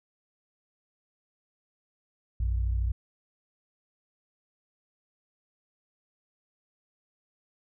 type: tone pair together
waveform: sine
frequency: 59.01 / 92.5 Hz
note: A#1 / F#2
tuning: +22 / 0 cents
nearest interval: minor sixth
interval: 778 cents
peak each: -25 / -33 dBFS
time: 2.4-2.92 s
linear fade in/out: 5 ms
effects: none